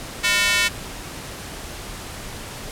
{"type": "tone with high-pass filter", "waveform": "square", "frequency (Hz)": 202.8, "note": "G#3", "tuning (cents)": -41, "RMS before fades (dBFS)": -19, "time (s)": [0.23, 0.69], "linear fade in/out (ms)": 20, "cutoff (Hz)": 2100, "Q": 1.6, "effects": ["pink hiss -34 dBFS RMS until 2.71 s", "low-pass 12000 Hz 12 dB/octave"]}